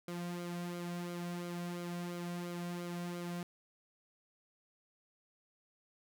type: tone with flanger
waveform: sawtooth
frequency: 174.61 Hz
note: F3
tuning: in tune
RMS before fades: -41 dBFS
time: 0.08-3.43 s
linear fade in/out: 2 ms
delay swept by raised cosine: 1.1 to 2.4 ms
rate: 2.9 Hz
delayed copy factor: -0.6
effects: none